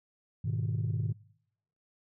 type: chord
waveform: sine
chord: G# minor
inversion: none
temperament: equal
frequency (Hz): 103.83 / 123.47 / 155.56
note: G#2 / B2 / D#3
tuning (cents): 0 / 0 / 0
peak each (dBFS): -31 / -32 / -33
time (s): 0.44-1.13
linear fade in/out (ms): 10
effects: noise-tail reverb RT60 0.8 s tail -25 dB re dry + tanh soft clip ceiling -24 dBFS